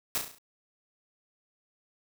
white noise with echo, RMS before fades -29 dBFS, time 0.15-0.18 s, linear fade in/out 0 ms, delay 34 ms, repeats 6, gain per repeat -5 dB, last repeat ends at 0.384 s, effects none

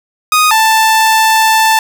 sawtooth tone pair in turn, 1244.5 / 883 Hz, D#6 / A5, 0 / +6 cents, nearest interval tritone, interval 594 cents, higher first, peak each -3 dBFS, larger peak neither, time 0.32-0.51 / 0.51-1.79 s, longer second, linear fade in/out 2 ms, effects none

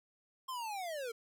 square linear sweep, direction down, 1067 to 443.2 Hz, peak -39 dBFS, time 0.48-1.12 s, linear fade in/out 10 ms, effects none

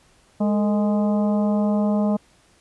harmonic tone with a mistuned harmonic, 207.7 Hz, G#3, in tune, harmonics 1 / 2 / 3 / 4 / 5 / 6, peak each -18 / -31 / -26 / -33 / -37 / -42 dBFS, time 0.4-2.17 s, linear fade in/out 10 ms, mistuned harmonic 2, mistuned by +120 cents, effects pink hiss -57 dBFS RMS until 2.6 s + resampled to 24000 Hz

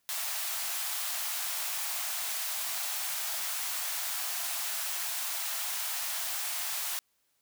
white high-pass noise, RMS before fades -34 dBFS, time 0.09-6.99 s, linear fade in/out 0 ms, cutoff 620 Hz, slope 96 dB/octave, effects white hiss -74 dBFS RMS until 7.41 s

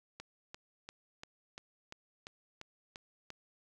click train, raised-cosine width 0.2 ms, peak -28 dBFS, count 10, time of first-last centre 0.2-3.303 s, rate 2.9 Hz, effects none

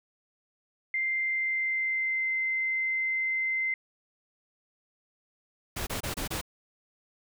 sine tone with pitch glide, 2093 to 2073 Hz, C7 to C7, 0 to -17 cents, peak -26 dBFS, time 0.94-3.74 s, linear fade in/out 2 ms, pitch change -17 cents, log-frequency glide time 1.05-2.33 s
pink noise bursts, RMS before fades -33 dBFS, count 5, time 5.76-6.414 s, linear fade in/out 10 ms, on 110 ms, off 26 ms
effects none

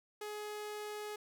sawtooth tone, 420.3 Hz, G#4, 21 cents sharp, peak -37 dBFS, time 0.21-1.16 s, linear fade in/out 5 ms, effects none

